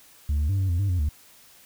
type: tone with pitch steps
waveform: sine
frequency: 73 / 74.2 / 98 / 95.7 / 85.9 / 99.6 / 89.9 / 73.9 Hz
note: D2 / D2 / G2 / G2 / F2 / G2 / F#2 / D2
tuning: -10 / +18 / 0 / -41 / -28 / +28 / -49 / +11 cents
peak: -18 dBFS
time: 0.29-1.09 s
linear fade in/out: 5 ms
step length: 100 ms
effects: tanh soft clip ceiling -20 dBFS + white hiss -53 dBFS RMS until 1.65 s